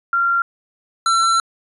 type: tone pair in turn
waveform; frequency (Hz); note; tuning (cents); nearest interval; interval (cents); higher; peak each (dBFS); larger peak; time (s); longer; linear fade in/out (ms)
sine / square; 1381 / 1347.1; F6 / E6; -20 / +37; unison; 43; first; -14; neither; 0.13-0.42 / 1.06-1.4; second; 2
effects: resampled to 24000 Hz